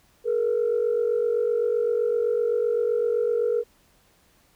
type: tone pair together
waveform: sine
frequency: 427.8 / 475.6 Hz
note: A4 / A#4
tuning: -49 / +35 cents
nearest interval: major second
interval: 184 cents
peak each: -24 / -21 dBFS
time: 0.24-3.64 s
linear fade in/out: 50 ms
effects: tanh soft clip ceiling -15 dBFS + pink hiss -61 dBFS RMS until 4.55 s